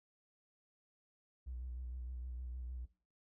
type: tone with vibrato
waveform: triangle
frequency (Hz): 62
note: B1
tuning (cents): +7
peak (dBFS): -38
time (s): 1.46-2.86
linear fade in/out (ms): 20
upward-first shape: square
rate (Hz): 6.5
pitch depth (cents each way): 35
effects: noise-tail reverb RT60 0.4 s tail -20 dB re dry + tanh soft clip ceiling -39 dBFS